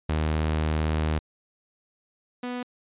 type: tone pair in turn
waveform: sawtooth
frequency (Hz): 77.78 / 246.9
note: D#2 / B3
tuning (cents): 0 / 0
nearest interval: octave + minor sixth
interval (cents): 2000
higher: second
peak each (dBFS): -19 / -26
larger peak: first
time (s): 0.09-1.19 / 2.43-2.63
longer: first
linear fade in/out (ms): 5
effects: resampled to 8000 Hz